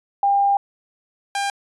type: tone pair in turn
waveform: sine / sawtooth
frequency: 800 / 800 Hz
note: G5 / G5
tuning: +35 / +35 cents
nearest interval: unison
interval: 0 cents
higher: neither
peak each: -14 / -17 dBFS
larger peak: first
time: 0.23-0.57 / 1.35-1.5 s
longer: first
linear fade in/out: 2 ms
effects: resampled to 24000 Hz